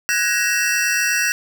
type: tone cluster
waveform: square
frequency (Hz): 1482 / 1653 / 1884 / 2684 / 5720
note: F#6 / G#6 / A#6 / E7 / F8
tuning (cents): +2 / -9 / +18 / +31 / +41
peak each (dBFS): -24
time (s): 0.09-1.32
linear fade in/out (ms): 0
effects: none